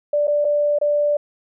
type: tone with dropouts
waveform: sine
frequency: 587.3 Hz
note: D5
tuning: in tune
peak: -15 dBFS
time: 0.13-1.17 s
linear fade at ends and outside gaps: 5 ms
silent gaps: 0.272-0.278 / 0.446-0.449 / 0.787-0.813 s
effects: none